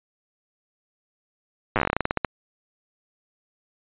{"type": "slowing click train", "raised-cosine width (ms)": 0.5, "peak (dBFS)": -6, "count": 17, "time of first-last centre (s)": [1.76, 2.247], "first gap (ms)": 8, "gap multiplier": 1.16, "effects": ["resampled to 8000 Hz"]}